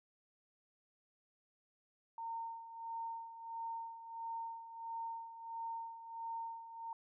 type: tone with tremolo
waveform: sine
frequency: 915 Hz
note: A#5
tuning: 32 cents flat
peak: -39 dBFS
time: 2.18-6.93 s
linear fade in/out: 2 ms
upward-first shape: sine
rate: 1.5 Hz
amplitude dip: 70%
effects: none